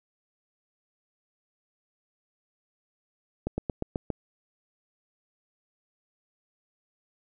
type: slowing click train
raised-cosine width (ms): 2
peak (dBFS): -15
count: 6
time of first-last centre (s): 3.47-4.103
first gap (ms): 110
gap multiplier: 1.07
effects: none